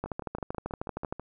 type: two click trains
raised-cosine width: 1 ms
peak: -24 / -18 dBFS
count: 8 / 15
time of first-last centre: 0.06-1.196 / 0.04-1.125 s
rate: 6.16 / 12.9 Hz
effects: none